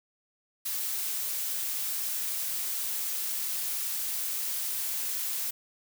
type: noise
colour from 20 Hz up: blue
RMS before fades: -32 dBFS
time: 0.65-5.51 s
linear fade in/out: 10 ms
effects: none